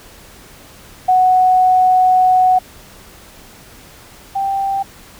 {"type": "tone pair in turn", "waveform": "sine", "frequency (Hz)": [740, 784.2], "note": ["F#5", "G5"], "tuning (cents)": [0, 0], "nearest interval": "minor second", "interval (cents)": 100, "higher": "second", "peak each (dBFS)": [-8, -15], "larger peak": "first", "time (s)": [[1.08, 2.59], [4.35, 4.83]], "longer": "first", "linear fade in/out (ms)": 10, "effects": ["pink hiss -41 dBFS RMS until 5.19 s"]}